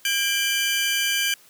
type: tone cluster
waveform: sawtooth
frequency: 1611 / 2366 / 3021 Hz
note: G6 / D7 / F#7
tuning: +47 / +12 / +35 cents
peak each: -22 dBFS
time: 0.05-1.34 s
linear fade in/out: 2 ms
effects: white hiss -53 dBFS RMS until 1.49 s + high-pass 100 Hz 12 dB/octave